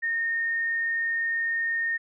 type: tone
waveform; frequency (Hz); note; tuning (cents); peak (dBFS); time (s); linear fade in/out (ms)
sine; 1837; A#6; -26; -24; 0.02-1.98; 20
effects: none